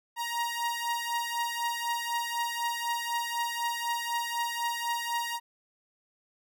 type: beating tone pair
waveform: sawtooth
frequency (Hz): 940 / 944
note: A#5 / A#5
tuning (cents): +14 / +22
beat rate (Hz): 4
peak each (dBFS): -28 / -30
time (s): 0.16-5.4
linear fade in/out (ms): 50
effects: none